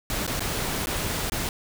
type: noise with dropouts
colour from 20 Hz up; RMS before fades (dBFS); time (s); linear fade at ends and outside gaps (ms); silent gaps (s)
pink; -28; 0.1-1.49; 1; 0.266-0.276 / 0.395-0.405 / 0.859-0.87 / 1.298-1.32
effects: none